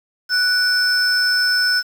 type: tone pair together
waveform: sine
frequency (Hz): 1480 / 5274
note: F#6 / E8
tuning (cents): 0 / 0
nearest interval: octave + minor seventh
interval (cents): 2200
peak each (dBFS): -15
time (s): 0.29-1.83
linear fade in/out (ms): 50
effects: tanh soft clip ceiling -11 dBFS + 7-bit